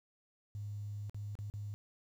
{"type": "tone with dropouts", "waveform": "sine", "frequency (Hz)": 103.2, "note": "G#2", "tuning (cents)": -10, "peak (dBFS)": -39, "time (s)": [0.55, 1.74], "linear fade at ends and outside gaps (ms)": 0, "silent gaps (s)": [[1.096, 1.145], [1.353, 1.389], [1.5, 1.538]], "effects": ["11-bit"]}